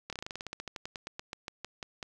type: slowing click train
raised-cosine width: 0.2 ms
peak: -21 dBFS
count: 23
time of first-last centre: 0.1-2.028 s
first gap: 27 ms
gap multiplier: 1.1
effects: none